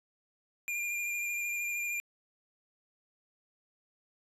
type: tone with vibrato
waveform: square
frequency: 2402 Hz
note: D7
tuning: 38 cents sharp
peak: -33 dBFS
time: 0.68-2 s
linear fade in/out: 0 ms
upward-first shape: sine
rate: 13 Hz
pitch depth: 19 cents each way
effects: resampled to 32000 Hz